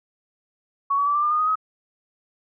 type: tone with pitch steps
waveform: sine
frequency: 1116 / 1136.8 / 1158 / 1179.6 / 1201.6 / 1224.1 / 1246.9 / 1270.2 Hz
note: C#6 / C#6 / D6 / D6 / D6 / D#6 / D#6 / D#6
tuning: +11 / +43 / -25 / +7 / +39 / -29 / +3 / +35 cents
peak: -18 dBFS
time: 0.9-1.556 s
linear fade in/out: 10 ms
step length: 82 ms
effects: none